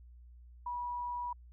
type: tone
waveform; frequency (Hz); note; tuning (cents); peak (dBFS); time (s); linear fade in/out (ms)
sine; 972; B5; -28; -35; 0.66-1.33; 5
effects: added 60 Hz sine -52 dBFS peak until 1.52 s